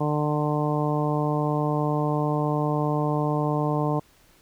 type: harmonic tone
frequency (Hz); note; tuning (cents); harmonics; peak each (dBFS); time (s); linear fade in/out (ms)
149.5; D3; +31; 1 / 2 / 3 / 4 / 5 / 6 / 7; -25 / -28 / -30 / -31 / -32 / -33 / -33; 0-4; 10
effects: pink hiss -58 dBFS RMS until 4.41 s